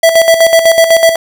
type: tone with tremolo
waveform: square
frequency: 659.3 Hz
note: E5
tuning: in tune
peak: -3 dBFS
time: 0.03-1.16 s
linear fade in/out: 5 ms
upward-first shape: square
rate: 8 Hz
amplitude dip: 60%
effects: none